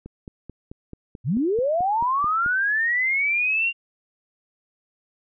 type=click train; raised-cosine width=3 ms; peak=-24 dBFS; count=12; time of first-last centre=0.06-2.462 s; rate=4.58 Hz
type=linear sweep; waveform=sine; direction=up; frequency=100 to 2794 Hz; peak=-19 dBFS; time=1.24-3.73 s; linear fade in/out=50 ms
effects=none